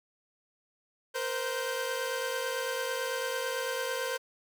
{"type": "tone cluster", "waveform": "sawtooth", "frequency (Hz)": [471, 520, 1551], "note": ["A#4", "C5", "G6"], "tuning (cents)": [18, -11, -19], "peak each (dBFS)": [-32, -30, -34], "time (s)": [1.14, 4.18], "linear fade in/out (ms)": 20, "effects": []}